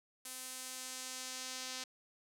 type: tone with band-pass filter sweep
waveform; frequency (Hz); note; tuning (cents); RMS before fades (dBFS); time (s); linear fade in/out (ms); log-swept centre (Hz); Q
sawtooth; 257.3; C4; -29; -45; 0.25-1.84; 5; 10000 to 5400; 1.2
effects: none